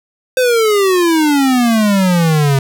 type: exponential sweep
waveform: square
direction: down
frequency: 519 to 133.9 Hz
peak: -10 dBFS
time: 0.37-2.59 s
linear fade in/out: 2 ms
effects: none